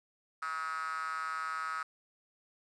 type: tone with high-pass filter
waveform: 5% pulse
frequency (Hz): 160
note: D#3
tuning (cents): +49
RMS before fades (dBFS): -37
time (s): 0.42-1.83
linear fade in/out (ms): 5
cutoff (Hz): 1300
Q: 9.3
effects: resampled to 22050 Hz + 10-bit